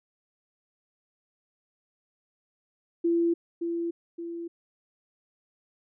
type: tone with echo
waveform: sine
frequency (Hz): 338.5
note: E4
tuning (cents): +46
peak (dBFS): -21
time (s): 3.04-3.34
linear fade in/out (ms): 10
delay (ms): 570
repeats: 2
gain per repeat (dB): -6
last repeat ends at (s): 4.48
effects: none